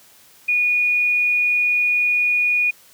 sine tone, 2454 Hz, D#7, 25 cents flat, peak -15 dBFS, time 0.48-2.71 s, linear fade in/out 10 ms, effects white hiss -50 dBFS RMS until 2.93 s + high-pass 60 Hz 12 dB/octave

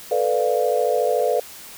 sine chord, B half-diminished seventh, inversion third, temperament equal, 440 / 493.9 / 587.3 / 698.5 Hz, A4 / B4 / D5 / F5, 0 / 0 / 0 / 0 cents, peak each -23 / -21 / -23 / -24 dBFS, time 0.11-1.4 s, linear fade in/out 5 ms, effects white hiss -40 dBFS RMS until 1.77 s

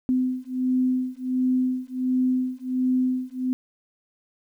sine beating tone pair, 254.6 / 256 Hz, C4 / C4, -47 / -38 cents, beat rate 1.4 Hz, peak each -24 dBFS, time 0.09-3.53 s, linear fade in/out 0 ms, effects 10-bit

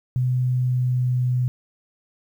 sine tone with pitch glide, 126.3 to 125.28 Hz, B2 to B2, +39 to +25 cents, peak -18 dBFS, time 0.16-1.48 s, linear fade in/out 0 ms, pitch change -14 cents, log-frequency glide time 0.42-1.22 s, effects 9-bit

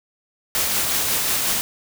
white noise with tremolo, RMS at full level -20 dBFS, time 0.55-1.61 s, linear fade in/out 0 ms, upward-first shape triangle, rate 5.5 Hz, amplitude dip 30%, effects none

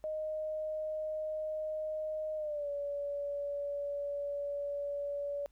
sine tone with pitch glide, 620 to 571.8 Hz, D#5 to D5, -6 to -46 cents, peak -34 dBFS, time 0.04-5.46 s, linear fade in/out 0 ms, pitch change -140 cents, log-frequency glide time 2.36-2.69 s, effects added 50 Hz sine -63 dBFS peak until 5.51 s + pink hiss -75 dBFS RMS until 5.51 s

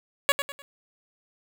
10% pulse tone with echo, 562 Hz, C#5, 24 cents sharp, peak -9 dBFS, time 0.29-0.32 s, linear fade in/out 0 ms, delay 100 ms, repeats 3, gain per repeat -9 dB, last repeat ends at 0.62 s, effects none

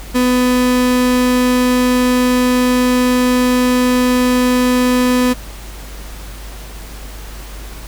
35% pulse tone, 250 Hz, B3, 21 cents sharp, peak -9 dBFS, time 0.14-5.34 s, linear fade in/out 20 ms, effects added 50 Hz sine -29 dBFS peak until 7.87 s + pink hiss -35 dBFS RMS until 7.87 s

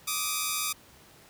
5% pulse tone pair together, 1169.1 / 1249 Hz, D6 / D#6, -8 / +6 cents, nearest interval minor second, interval 114 cents, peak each -19 dBFS, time 0.07-0.73 s, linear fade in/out 10 ms, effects pink hiss -55 dBFS RMS until 1.29 s + high-pass 60 Hz 12 dB/octave

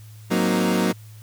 30% pulse chord, C half-diminished seventh, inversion second, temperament equal, 185 / 233.1 / 261.6 / 311.1 Hz, Gb3 / Bb3 / C4 / Eb4, 0 / 0 / 0 / 0 cents, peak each -19 / -21 / -25 / -24 dBFS, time 0.3-0.93 s, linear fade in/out 20 ms, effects added 108 Hz sine -40 dBFS peak until 1.22 s + white hiss -53 dBFS RMS until 1.22 s

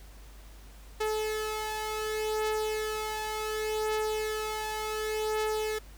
sawtooth beating tone pair, 431.3 / 431.98 Hz, A4 / A4, -35 / -32 cents, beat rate 0.68 Hz, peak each -27 / -32 dBFS, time 1-5.79 s, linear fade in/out 10 ms, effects added 50 Hz sine -47 dBFS peak until 5.97 s + pink hiss -56 dBFS RMS until 5.97 s

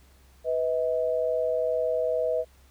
sine tone pair together, 495.3 / 637.5 Hz, B4 / D#5, +5 / +42 cents, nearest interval major third, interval 437 cents, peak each -26 dBFS, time 0.44-2.45 s, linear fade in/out 50 ms, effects added 66 Hz sine -54 dBFS peak until 2.7 s + pink hiss -61 dBFS RMS until 2.7 s

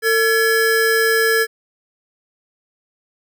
square tone pair together, 450 / 1699 Hz, A4 / G#6, +39 / +39 cents, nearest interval octave + major seventh, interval 2300 cents, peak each -17 dBFS, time 0.02-1.47 s, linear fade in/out 50 ms, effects none

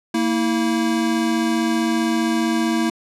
square tone pair together, 230 / 325.3 Hz, A#3 / E4, -23 / -23 cents, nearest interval tritone, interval 600 cents, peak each -21 dBFS, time 0.14-2.9 s, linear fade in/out 5 ms, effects low-pass 10000 Hz 12 dB/octave

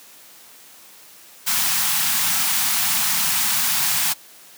white band-stop noise, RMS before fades -20 dBFS, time 1.46-4.14 s, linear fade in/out 20 ms, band 240 to 730 Hz, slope 48 dB/octave, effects white hiss -46 dBFS RMS until 4.57 s + high-pass 150 Hz 12 dB/octave

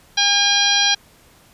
harmonic tone, 809 Hz, G#5, 46 cents flat, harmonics 1 / 2 / 3 / 4 / 5 / 6 / 7, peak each -24 / -22 / -24 / -18 / -20 / -24 / -22 dBFS, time 0.17-0.95 s, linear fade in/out 10 ms, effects pink hiss -51 dBFS RMS until 1.53 s + resampled to 32000 Hz

